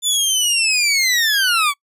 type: linear sweep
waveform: 20% pulse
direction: down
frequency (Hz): 3526 to 1108.7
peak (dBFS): -9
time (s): 0.02-1.74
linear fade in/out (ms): 50
effects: noise-tail reverb RT60 0.1 s tail -26 dB re dry + resampled to 32000 Hz